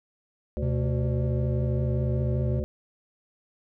harmonic tone, 73.42 Hz, D2, in tune, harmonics 1 / 3 / 5 / 7 / 8, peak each -29 / -34 / -36 / -37 / -38 dBFS, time 0.57-2.64 s, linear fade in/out 0 ms
triangle tone with vibrato, 125.8 Hz, B2, 32 cents sharp, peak -23 dBFS, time 0.62-2.6 s, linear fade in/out 5 ms, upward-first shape sine, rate 5.2 Hz, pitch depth 39 cents each way
effects none

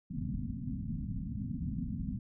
white low-pass noise, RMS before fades -37 dBFS, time 0.1-2.19 s, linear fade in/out 10 ms, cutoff 260 Hz, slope 96 dB/octave, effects none

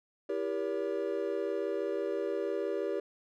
triangle chord, E diminished seventh, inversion none, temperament just, 329.6 / 395.6 / 474.7 / 569.6 Hz, E4 / G4 / Bb4 / Db5, 0 / +16 / +31 / +47 cents, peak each -37 / -32 / -35 / -35 dBFS, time 0.29-3 s, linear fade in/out 5 ms, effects none

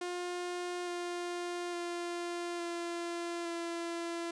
sawtooth tone with pitch steps, 355 / 350.9 / 346.9 / 342.9 / 339 Hz, F4 / F4 / F4 / F4 / E4, +28 / +8 / -12 / -32 / +49 cents, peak -32 dBFS, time 0.01-4.31 s, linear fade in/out 5 ms, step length 860 ms, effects resampled to 22050 Hz

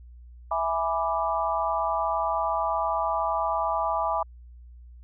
sine chord, E dominant seventh, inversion none, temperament equal, 659.3 / 830.6 / 987.8 / 1174.7 Hz, E5 / G#5 / B5 / D6, 0 / 0 / 0 / 0 cents, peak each -29 dBFS, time 0.51-4.23 s, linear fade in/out 5 ms, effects added 60 Hz sine -44 dBFS peak until 5.03 s

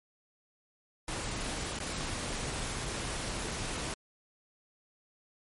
pink noise with dropouts, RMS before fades -36 dBFS, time 1.08-3.94 s, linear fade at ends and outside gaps 2 ms, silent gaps 1.79-1.801 s, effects MP3 48 kbps

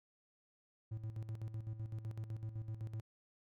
triangle tone with tremolo, 110 Hz, A2, in tune, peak -37 dBFS, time 0.91-3.01 s, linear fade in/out 10 ms, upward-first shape square, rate 7.9 Hz, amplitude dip 65%, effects none

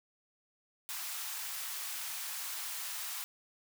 white high-pass noise, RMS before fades -40 dBFS, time 0.89-3.24 s, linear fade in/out 0 ms, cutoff 810 Hz, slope 24 dB/octave, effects none

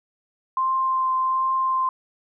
sine tone with vibrato, 1046.5 Hz, C6, in tune, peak -19 dBFS, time 0.57-1.89 s, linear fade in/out 2 ms, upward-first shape triangle, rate 1.3 Hz, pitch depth 11 cents each way, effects none

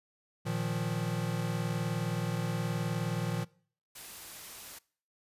square chord, Bb suspended fourth, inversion none, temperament equal, 116.54 / 155.56 / 174.61 Hz, Bb2 / Eb3 / F3, 0 / 0 / 0 cents, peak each -36 dBFS, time 0.45-3.45 s, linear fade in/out 20 ms
white noise, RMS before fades -46 dBFS, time 3.95-4.79 s, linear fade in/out 10 ms
effects noise-tail reverb RT60 0.5 s tail -23 dB re dry + resampled to 32000 Hz

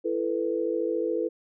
sine chord, E suspended fourth, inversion none, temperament equal with one note detuned, 334.2 / 440 / 493.9 Hz, E4 / A4 / B4, +24 / 0 / 0 cents, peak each -29 dBFS, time 0.04-1.29 s, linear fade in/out 20 ms, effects none

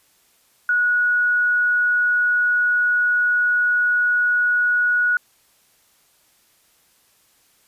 sine tone, 1460 Hz, F#6, 24 cents flat, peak -15 dBFS, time 0.69-5.17 s, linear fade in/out 2 ms, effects white hiss -59 dBFS RMS until 7.67 s + resampled to 32000 Hz

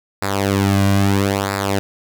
sawtooth tone with flanger, 98.8 Hz, G2, 14 cents sharp, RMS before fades -17 dBFS, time 0.22-1.79 s, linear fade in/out 0 ms, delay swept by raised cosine 0.32 to 2.32 ms, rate 0.76 Hz, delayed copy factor -0.75, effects none

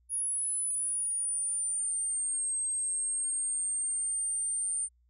sine linear two-way sweep, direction down then up, 10430 to 8372 to 8960 Hz, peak -29 dBFS, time 0.09-4.89 s, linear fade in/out 50 ms, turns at 2.57 s, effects added 60 Hz sine -64 dBFS peak until 5.09 s

